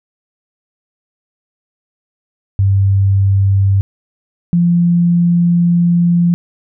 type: tone pair in turn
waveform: sine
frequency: 98 / 172.83 Hz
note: G2 / F3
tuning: 0 / -18 cents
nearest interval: minor seventh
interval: 982 cents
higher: second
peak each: -8 dBFS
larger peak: neither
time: 2.59-3.81 / 4.53-6.34 s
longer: second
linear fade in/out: 0 ms
effects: none